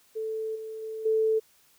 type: tone with level steps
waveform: sine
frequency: 440 Hz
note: A4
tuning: in tune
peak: -29 / -35 / -33 / -21 dBFS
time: 0.15-1.4 s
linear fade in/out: 20 ms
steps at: 0.55 / 0.82 / 1.05 s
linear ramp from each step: 10 ms
effects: white hiss -62 dBFS RMS until 1.78 s